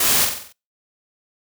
white noise with echo, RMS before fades -18 dBFS, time 0-0.25 s, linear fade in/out 5 ms, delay 46 ms, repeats 6, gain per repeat -5 dB, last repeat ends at 0.526 s, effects noise-tail reverb RT60 0.3 s tail -26 dB re dry

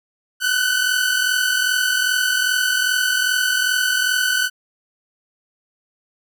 sawtooth tone pair together, 1480 / 1522.5 Hz, F#6 / F#6, 0 / +49 cents, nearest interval unison, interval 49 cents, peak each -16 dBFS, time 0.4-4.5 s, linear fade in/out 50 ms, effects none

